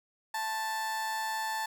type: tone with amplitude modulation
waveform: 30% pulse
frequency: 881 Hz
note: A5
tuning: 2 cents sharp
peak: -27 dBFS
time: 0.34-1.66 s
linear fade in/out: 5 ms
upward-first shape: sine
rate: 205 Hz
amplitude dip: 40%
effects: none